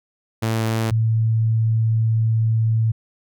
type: tone pair in turn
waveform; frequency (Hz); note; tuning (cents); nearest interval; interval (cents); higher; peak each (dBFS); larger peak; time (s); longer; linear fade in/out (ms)
sawtooth / sine; 112 / 112; A2 / A2; +31 / +31; unison; 0; neither; -15; neither; 0.42-0.91 / 0.91-2.92; second; 10
effects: none